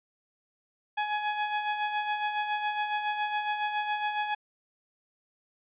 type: tone with tremolo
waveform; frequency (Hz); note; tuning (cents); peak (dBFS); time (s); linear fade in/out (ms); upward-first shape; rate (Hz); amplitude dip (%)
sawtooth; 840; G#5; +19; -22; 0.97-4.35; 10; sine; 7.2; 50
effects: resampled to 8000 Hz